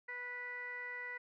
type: tone with low-pass filter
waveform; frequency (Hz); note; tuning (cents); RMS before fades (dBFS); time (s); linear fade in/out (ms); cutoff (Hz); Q
15% pulse; 491.7; B4; -8; -44; 0.08-1.18; 10; 1900; 9.9
effects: none